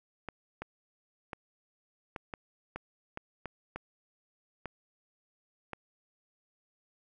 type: clicks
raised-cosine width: 0.5 ms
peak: -23 dBFS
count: 11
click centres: 0.287 / 0.62 / 1.332 / 2.162 / 2.338 / 2.76 / 3.174 / 3.457 / 3.76 / 4.657 / 5.733 s
effects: none